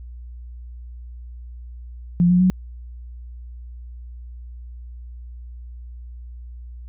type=tone with pitch steps; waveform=sine; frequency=174.61 / 179.42 / 184.35 Hz; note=F3 / F3 / F#3; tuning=0 / +47 / -6 cents; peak=-12 dBFS; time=2.2-2.5 s; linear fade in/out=0 ms; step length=100 ms; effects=added 60 Hz sine -34 dBFS peak until 6.88 s